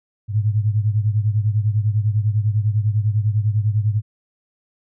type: beating tone pair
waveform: sine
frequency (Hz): 104.1 / 114.1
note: G#2 / A#2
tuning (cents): +5 / -37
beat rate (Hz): 10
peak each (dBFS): -17 / -21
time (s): 0.28-4.02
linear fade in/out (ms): 50
effects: none